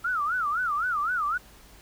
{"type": "tone with vibrato", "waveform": "sine", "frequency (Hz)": 1318.5, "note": "E6", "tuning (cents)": 0, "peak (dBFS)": -24, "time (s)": [0.04, 1.38], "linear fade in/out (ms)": 10, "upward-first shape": "sine", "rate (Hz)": 3.9, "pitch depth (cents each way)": 230, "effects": ["added 50 Hz sine -55 dBFS peak until 1.81 s", "pink hiss -53 dBFS RMS until 1.81 s"]}